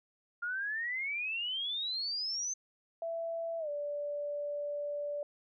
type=exponential sweep; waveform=sine; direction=up; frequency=1396.9 to 6272 Hz; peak=-33 dBFS; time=0.42-2.54 s; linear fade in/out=10 ms
type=tone with pitch glide; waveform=sine; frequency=665 to 582.3 Hz; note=E5 to D5; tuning=+15 to -15 cents; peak=-34 dBFS; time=3.02-5.23 s; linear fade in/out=2 ms; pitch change=-230 cents; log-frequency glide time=3.59-3.69 s
effects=none